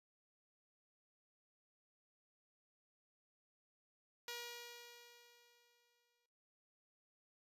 5% pulse tone with exponential decay, 477.9 Hz, A#4, 43 cents sharp, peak -32 dBFS, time 4.28-6.26 s, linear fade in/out 2 ms, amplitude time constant 430 ms, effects noise-tail reverb RT60 0.9 s tail -18 dB re dry + resampled to 32000 Hz

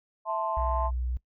sine chord, A minor, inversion second, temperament equal, 659.3 / 880 / 1046.5 Hz, E5 / A5 / C6, 0 / 0 / 0 cents, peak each -31 dBFS, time 0.25-0.91 s, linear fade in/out 50 ms
sine tone, 61.7 Hz, B1, 1 cent flat, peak -27 dBFS, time 0.57-1.17 s, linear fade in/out 0 ms
effects noise-tail reverb RT60 0.1 s tail -21 dB re dry + tanh soft clip ceiling -14 dBFS

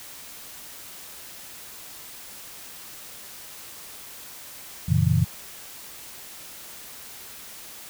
sine chord, F# dominant seventh, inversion none, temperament equal with one note detuned, 92.5 / 118.1 / 138.59 / 164.81 Hz, F#2 / A#2 / C#3 / E3, 0 / +23 / 0 / 0 cents, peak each -23 dBFS, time 4.88-5.25 s, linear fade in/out 10 ms, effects white hiss -42 dBFS RMS until 7.89 s

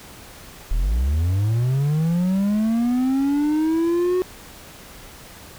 triangle linear sweep, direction up, 34.65 to 370 Hz, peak -15 dBFS, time 0.71-4.22 s, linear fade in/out 0 ms, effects pink hiss -42 dBFS RMS until 5.58 s

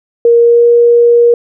sine tone with pitch glide, 469.3 to 473.9 Hz, A#4 to A#4, +12 to +28 cents, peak -3 dBFS, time 0.25-1.34 s, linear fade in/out 2 ms, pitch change +16 cents, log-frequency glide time 0.38-0.66 s, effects none

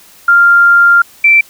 sine tone pair in turn, 1395 / 2339 Hz, F6 / D7, -2 / -8 cents, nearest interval major sixth, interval 894 cents, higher second, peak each -3 dBFS, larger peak neither, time 0.28-1.02 / 1.24-1.41 s, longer first, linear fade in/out 5 ms, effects white hiss -41 dBFS RMS until 1.49 s

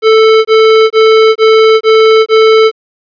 square tone bursts, 440.7 Hz, A4, 3 cents sharp, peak -3 dBFS, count 6, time 0.02-2.715 s, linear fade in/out 50 ms, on 430 ms, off 23 ms, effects resampled to 11025 Hz + 7-bit

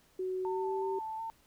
sine tone with pitch glide, 372.1 to 385.4 Hz, F#4 to G4, +10 to -29 cents, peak -32 dBFS, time 0.19-0.99 s, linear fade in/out 5 ms, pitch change +61 cents, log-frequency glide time 0.42-0.74 s
sine tone with vibrato, 890 Hz, A5, 20 cents sharp, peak -36 dBFS, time 0.45-1.3 s, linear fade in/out 0 ms, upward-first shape square, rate 2.7 Hz, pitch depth 19 cents each way
effects pink hiss -66 dBFS RMS until 1.46 s

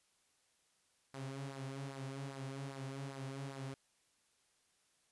sawtooth tone with flanger, 136 Hz, C#3, 33 cents flat, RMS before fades -45 dBFS, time 1.14-3.74 s, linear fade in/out 2 ms, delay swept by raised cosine 0.31 to 6.31 ms, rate 2.5 Hz, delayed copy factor -0.6, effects white hiss -75 dBFS RMS until 5.11 s + resampled to 24000 Hz

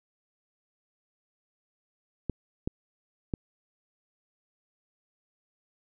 clicks, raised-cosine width 3 ms, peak -16 dBFS, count 3, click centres 2.297 / 2.675 / 3.338 s, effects none

